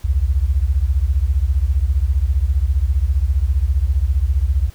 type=beating tone pair; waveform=sine; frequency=61.74 / 76.74 Hz; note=B1 / D#2; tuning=0 / -23 cents; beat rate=15 Hz; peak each=-16 / -17 dBFS; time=0.04-4.7 s; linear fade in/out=10 ms; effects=pink hiss -48 dBFS RMS until 4.74 s